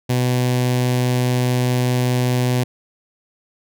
sawtooth tone with notch filter, 124.9 Hz, B2, 20 cents sharp, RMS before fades -18 dBFS, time 0.09-2.64 s, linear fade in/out 10 ms, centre 1300 Hz, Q 1.8, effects none

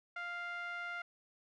5% pulse tone with low-pass filter, 698.5 Hz, F5, in tune, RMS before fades -42 dBFS, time 0.16-1.02 s, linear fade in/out 5 ms, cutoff 1700 Hz, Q 5.7, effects none

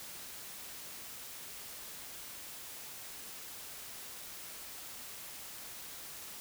silence, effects white hiss -47 dBFS RMS until 6.4 s

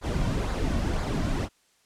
brown noise with flanger, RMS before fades -27 dBFS, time 0.01-1.49 s, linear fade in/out 50 ms, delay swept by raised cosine 0.34 to 2.44 ms, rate 2 Hz, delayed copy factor -0.5, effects white hiss -65 dBFS RMS until 1.85 s + low-pass 9000 Hz 12 dB/octave

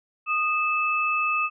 sine tone pair together, 1235 / 2617 Hz, D#6 / E7, -13 / -13 cents, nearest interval octave + minor second, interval 1300 cents, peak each -24 dBFS, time 0.26-1.5 s, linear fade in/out 50 ms, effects none

